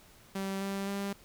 sawtooth tone with pitch steps, 194.1 / 196.47 / 198.87 Hz, G3 / G3 / G3, -17 / +4 / +25 cents, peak -29 dBFS, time 0.35-1.13 s, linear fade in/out 5 ms, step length 260 ms, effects pink hiss -58 dBFS RMS until 1.24 s

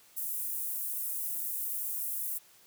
pink high-pass noise, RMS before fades -35 dBFS, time 0.16-2.39 s, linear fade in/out 20 ms, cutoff 11000 Hz, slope 24 dB/octave, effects white hiss -60 dBFS RMS until 2.66 s + high-pass 60 Hz 12 dB/octave

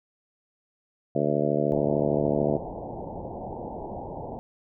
harmonic tone, 73.42 Hz, D2, in tune, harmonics 2 / 3 / 4 / 5 / 6 / 7 / 8 / 9, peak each -30 / -30 / -30 / -30 / -30 / -30 / -30 / -30 dBFS, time 1.15-2.57 s, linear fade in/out 5 ms
white low-pass noise, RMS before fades -36 dBFS, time 1.72-4.39 s, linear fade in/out 0 ms, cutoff 900 Hz, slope 96 dB/octave
effects none

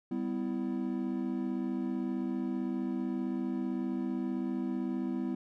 triangle chord, E minor, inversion first, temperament equal with one note detuned, 196 / 251.4 / 329.6 Hz, G3 / B3 / E4, 0 / +31 / 0 cents, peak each -35 / -32 / -35 dBFS, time 0.11-5.35 s, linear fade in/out 5 ms, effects none

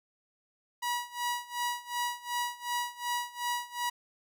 sawtooth tone with tremolo, 967 Hz, B5, 37 cents flat, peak -25 dBFS, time 0.82-3.9 s, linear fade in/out 10 ms, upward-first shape sine, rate 2.7 Hz, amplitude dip 90%, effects none

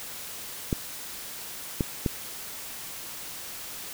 clicks, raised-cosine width 3 ms, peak -11 dBFS, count 3, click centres 0.728 / 1.808 / 2.062 s, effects white hiss -39 dBFS RMS until 3.93 s

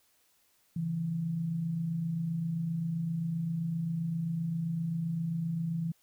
sine tone pair together, 138.59 / 166.22 Hz, C#3 / E3, 0 / +15 cents, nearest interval minor third, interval 315 cents, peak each -40 / -30 dBFS, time 0.76-5.92 s, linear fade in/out 5 ms, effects white hiss -69 dBFS RMS until 6.02 s

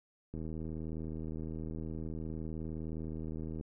click train, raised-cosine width 3 ms, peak -29 dBFS, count 261, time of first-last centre 0.34-3.61 s, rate 79.5 Hz, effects none

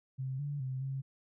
sine tone with pitch steps, 131.9 / 144.2 / 130.6 / 134.9 Hz, C3 / D3 / C3 / C#3, +14 / -31 / -3 / -47 cents, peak -34 dBFS, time 0.18-1.02 s, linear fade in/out 20 ms, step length 210 ms, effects none

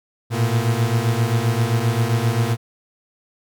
40% pulse beating tone pair, 112 / 119.6 Hz, A2 / A#2, +31 / +45 cents, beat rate 7.6 Hz, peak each -19 dBFS, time 0.3-2.57 s, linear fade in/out 50 ms, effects none

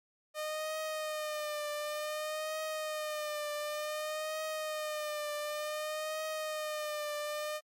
sawtooth tone with vibrato, 610 Hz, D#5, 34 cents flat, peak -31 dBFS, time 0.34-7.61 s, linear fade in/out 50 ms, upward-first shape triangle, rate 0.55 Hz, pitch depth 50 cents each way, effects MP3 64 kbps

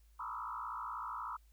sine tone with frequency modulation, 1134 Hz, C#6, 39 cents sharp, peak -39 dBFS, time 0.19-1.37 s, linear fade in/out 10 ms, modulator 56.3 Hz, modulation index 3.7, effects added 54 Hz sine -61 dBFS peak until 1.52 s + white hiss -75 dBFS RMS until 1.52 s

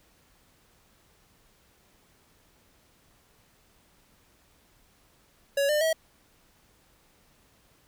square tone with pitch steps, 560 / 600.2 / 643.3 Hz, C#5 / D5 / E5, +18 / +38 / -42 cents, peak -23 dBFS, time 5.57-5.93 s, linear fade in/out 5 ms, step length 120 ms, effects pink hiss -63 dBFS RMS until 7.87 s

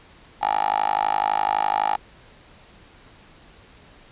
10% pulse tone with high-pass filter, 51.91 Hz, G#1, in tune, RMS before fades -22 dBFS, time 0.41-1.97 s, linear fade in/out 20 ms, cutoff 840 Hz, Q 8.6, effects pink hiss -50 dBFS RMS until 4.11 s + resampled to 8000 Hz

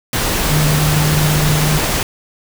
sine tone in noise, 151.1 Hz, D3, 50 cents sharp, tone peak -13 dBFS, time 0.5-1.78 s, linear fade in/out 2 ms, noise pink, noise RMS -17 dBFS, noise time 0.13-2.03 s, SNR +1 dB, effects none

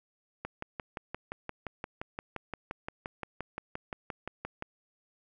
click train, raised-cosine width 0.5 ms, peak -21 dBFS, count 25, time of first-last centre 0.45-4.624 s, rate 5.75 Hz, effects none

